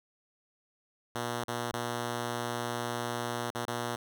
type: tone with dropouts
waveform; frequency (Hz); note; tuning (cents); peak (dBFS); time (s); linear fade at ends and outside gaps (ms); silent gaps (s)
5% pulse; 120; B2; -49; -21; 1.15-3.96; 5; 1.44-1.481 / 1.716-1.734 / 3.504-3.549 / 3.653-3.679
effects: none